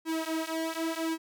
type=tone with flanger; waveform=sawtooth; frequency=323.7 Hz; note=E4; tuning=31 cents flat; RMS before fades=-32 dBFS; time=0.05-1.18 s; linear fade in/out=50 ms; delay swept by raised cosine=1.4 to 7 ms; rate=0.9 Hz; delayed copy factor=-0.95; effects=none